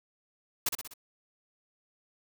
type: noise with echo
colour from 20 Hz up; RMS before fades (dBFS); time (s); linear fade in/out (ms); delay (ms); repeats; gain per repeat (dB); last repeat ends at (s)
white; -28; 0.66-0.69; 5; 62; 4; -5; 0.938
effects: none